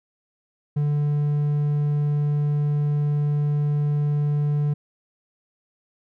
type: tone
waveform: triangle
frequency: 146.83 Hz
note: D3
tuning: in tune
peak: -17 dBFS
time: 0.76-4.74 s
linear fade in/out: 10 ms
effects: none